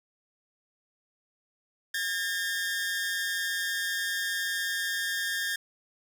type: tone pair together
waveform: sawtooth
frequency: 1625 / 1804.2 Hz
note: G#6 / A6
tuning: -38 / +43 cents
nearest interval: major second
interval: 181 cents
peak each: -28 dBFS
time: 1.94-5.56 s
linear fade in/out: 5 ms
effects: none